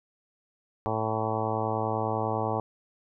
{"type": "harmonic tone with a mistuned harmonic", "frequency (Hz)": 110, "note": "A2", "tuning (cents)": 0, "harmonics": [1, 2, 3, 4, 5, 6, 7, 8, 9, 10], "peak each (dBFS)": [-33, -37, -37, -34, -35, -36, -33, -35, -37, -38], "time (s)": [0.86, 2.6], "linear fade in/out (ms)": 0, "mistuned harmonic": 10, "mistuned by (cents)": 42, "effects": []}